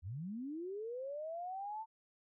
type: linear sweep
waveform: sine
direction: up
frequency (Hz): 75.3 to 901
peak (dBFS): -40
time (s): 0.02-1.86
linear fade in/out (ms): 50
effects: none